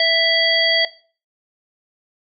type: harmonic tone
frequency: 659.3 Hz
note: E5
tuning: in tune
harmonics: 1 / 3 / 5 / 7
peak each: -19 / -19 / -19 / -19 dBFS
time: 0-0.85 s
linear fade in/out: 2 ms
effects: noise-tail reverb RT60 0.4 s tail -17 dB re dry